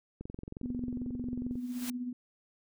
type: click train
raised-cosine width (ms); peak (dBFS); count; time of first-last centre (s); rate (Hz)
3; -28; 31; 0.21-1.555; 22.3
type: tone with tremolo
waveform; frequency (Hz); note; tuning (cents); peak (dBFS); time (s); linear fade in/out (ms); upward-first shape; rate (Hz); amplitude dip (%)
sine; 246.9; B3; 0; -32; 0.63-2.13; 5; sine; 16; 50
type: noise with exponential growth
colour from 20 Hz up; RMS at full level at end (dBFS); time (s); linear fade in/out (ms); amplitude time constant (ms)
white; -38; 1.51-1.9; 2; 83
effects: none